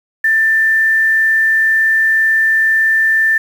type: tone with quantisation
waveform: sine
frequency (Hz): 1779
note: A6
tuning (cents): +19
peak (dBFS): -9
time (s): 0.24-3.38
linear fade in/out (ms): 5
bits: 6
effects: none